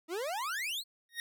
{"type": "exponential sweep", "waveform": "40% pulse", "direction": "up", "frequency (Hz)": [309, 4435], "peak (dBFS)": -33, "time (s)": [0.08, 0.84], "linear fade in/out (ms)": 50}
{"type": "tone with exponential growth", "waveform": "25% pulse", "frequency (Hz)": 1864.7, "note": "A#6", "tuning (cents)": 0, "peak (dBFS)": -28, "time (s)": [1.09, 1.2], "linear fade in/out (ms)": 1, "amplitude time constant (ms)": 22}
{"effects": []}